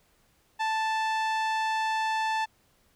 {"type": "tone with low-pass filter", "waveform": "sawtooth", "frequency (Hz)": 880, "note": "A5", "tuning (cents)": 0, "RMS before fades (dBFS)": -28, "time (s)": [0.59, 2.46], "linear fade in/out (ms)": 20, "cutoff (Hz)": 4700, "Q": 0.51, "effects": ["pink hiss -66 dBFS RMS until 2.95 s"]}